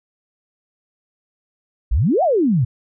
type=exponential two-way sweep; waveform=sine; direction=up then down; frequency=46.25 to 775 to 110.9 Hz; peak=-13 dBFS; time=1.91-2.65 s; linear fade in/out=10 ms; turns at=2.23 s; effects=none